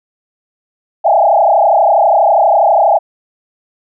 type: tone with frequency modulation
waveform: sine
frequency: 736 Hz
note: F#5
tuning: 9 cents flat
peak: -6 dBFS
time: 1.04-2.99 s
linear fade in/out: 20 ms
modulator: 32.3 Hz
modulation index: 3.4
effects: none